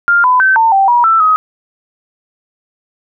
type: tone with pitch steps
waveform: sine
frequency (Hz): 1400 / 1004 / 1541 / 901 / 780 / 961 / 1330 / 1263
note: F6 / B5 / G6 / A5 / G5 / B5 / E6 / D#6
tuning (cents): +4 / +28 / -30 / +41 / -9 / -48 / +15 / +26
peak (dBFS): -6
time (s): 0.08-1.36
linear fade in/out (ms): 0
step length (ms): 160
effects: none